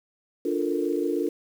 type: chord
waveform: sine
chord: Bb major seventh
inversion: first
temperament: equal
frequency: 293.7 / 349.2 / 440 / 466.2 Hz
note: D4 / F4 / A4 / Bb4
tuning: 0 / 0 / 0 / 0 cents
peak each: -28 / -27 / -30 / -31 dBFS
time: 0.45-1.29 s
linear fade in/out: 5 ms
effects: 8-bit